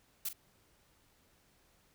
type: noise with echo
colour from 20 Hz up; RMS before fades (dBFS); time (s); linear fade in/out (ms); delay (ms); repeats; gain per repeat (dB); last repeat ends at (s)
blue; -36; 0.25-0.29; 5; 42; 1; -11; 0.332
effects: pink hiss -69 dBFS RMS until 1.94 s